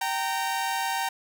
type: tone pair together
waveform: sawtooth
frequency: 776 / 922.8 Hz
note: G5 / A#5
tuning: -18 / -18 cents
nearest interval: minor third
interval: 300 cents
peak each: -25 dBFS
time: 0.01-1.09 s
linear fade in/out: 5 ms
effects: none